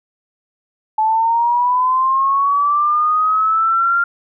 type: linear sweep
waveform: sine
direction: up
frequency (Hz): 863 to 1396.9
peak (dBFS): -12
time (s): 0.98-4.04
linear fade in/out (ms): 5
effects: none